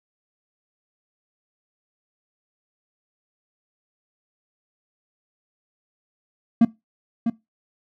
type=tone with echo; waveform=triangle; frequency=230.5 Hz; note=A#3; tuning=19 cents flat; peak=-8 dBFS; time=6.61-6.65 s; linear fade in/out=5 ms; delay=650 ms; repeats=1; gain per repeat=-8 dB; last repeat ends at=7.3 s; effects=noise-tail reverb RT60 0.2 s tail -20 dB re dry